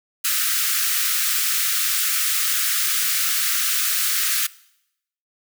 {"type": "high-pass noise", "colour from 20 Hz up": "white", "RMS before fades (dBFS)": -21, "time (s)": [0.24, 4.47], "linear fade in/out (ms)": 10, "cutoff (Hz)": 1200, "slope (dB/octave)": 96, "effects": ["noise-tail reverb RT60 0.8 s tail -21 dB re dry"]}